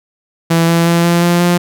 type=tone with pitch steps; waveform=sawtooth; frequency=166.3 / 168.04 / 169.79 / 171.57 / 173.36 / 175.17 Hz; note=E3 / E3 / F3 / F3 / F3 / F3; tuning=+16 / +34 / -49 / -30 / -12 / +6 cents; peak=-5 dBFS; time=0.5-1.58 s; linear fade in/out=10 ms; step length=180 ms; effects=none